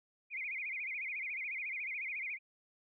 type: tone with vibrato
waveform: sine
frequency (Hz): 2258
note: C#7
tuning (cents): +31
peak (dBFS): -37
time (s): 0.3-2.39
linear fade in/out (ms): 50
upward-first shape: sine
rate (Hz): 14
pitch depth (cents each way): 170
effects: none